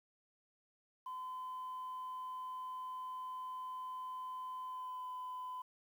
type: tone with pitch glide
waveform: sine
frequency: 1020 to 1009.4 Hz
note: C6 to B5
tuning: -44 to +38 cents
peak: -40 dBFS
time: 1.06-5.62 s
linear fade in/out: 5 ms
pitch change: -18 cents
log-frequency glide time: 4.65-5.07 s
effects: tanh soft clip ceiling -39 dBFS + 11-bit